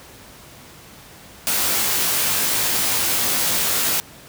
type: noise with comb filter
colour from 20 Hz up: white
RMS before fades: -20 dBFS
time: 1.47-4 s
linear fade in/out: 0 ms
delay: 18 ms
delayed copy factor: +0.9
effects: pink hiss -43 dBFS RMS until 4.28 s + high-pass 60 Hz 12 dB/octave